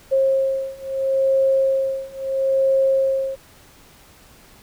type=beating tone pair; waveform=sine; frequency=536 / 536.75 Hz; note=C5 / C5; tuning=+42 / +44 cents; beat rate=0.75 Hz; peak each=-20 / -19 dBFS; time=0.11-3.36 s; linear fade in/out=20 ms; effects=pink hiss -49 dBFS RMS until 4.62 s